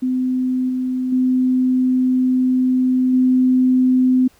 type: tone with level steps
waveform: sine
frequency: 255.5 Hz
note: C4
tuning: 41 cents flat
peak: -16 / -18 / -13 / -11 dBFS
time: 0.02-4.28 s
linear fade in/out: 10 ms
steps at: 0.69 / 1.12 / 3.13 s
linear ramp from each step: 5 ms
effects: pink hiss -54 dBFS RMS until 4.39 s